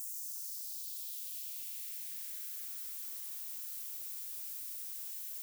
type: noise with high-pass filter sweep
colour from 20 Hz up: violet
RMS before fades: -43 dBFS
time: 0-5.42 s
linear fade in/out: 0 ms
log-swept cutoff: 7200 to 230 Hz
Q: 1.9
effects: none